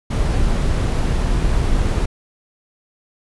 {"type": "noise", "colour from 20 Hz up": "brown", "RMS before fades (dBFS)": -17, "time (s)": [0.1, 2.06], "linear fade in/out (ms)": 10, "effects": ["resampled to 24000 Hz"]}